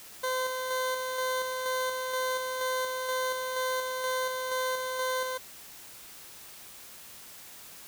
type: tone with tremolo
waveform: 20% pulse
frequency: 514 Hz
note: C5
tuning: 31 cents flat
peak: -23 dBFS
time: 0.23-5.38 s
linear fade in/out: 10 ms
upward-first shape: square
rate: 2.1 Hz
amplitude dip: 35%
effects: white hiss -48 dBFS RMS until 7.87 s